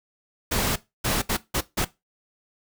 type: noise bursts at uneven times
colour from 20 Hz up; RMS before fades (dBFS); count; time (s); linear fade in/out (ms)
pink; -24; 5; 0.51-0.76 / 1.04-1.22 / 1.29-1.37 / 1.54-1.61 / 1.77-1.85; 10
effects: noise-tail reverb RT60 0.2 s tail -17 dB re dry